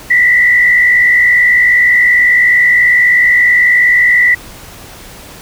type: tone with frequency modulation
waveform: sine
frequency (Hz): 1967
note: B6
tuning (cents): -7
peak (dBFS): -5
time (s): 0.1-4.35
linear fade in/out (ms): 10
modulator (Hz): 58.6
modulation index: 0.91
effects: pink hiss -33 dBFS RMS until 5.41 s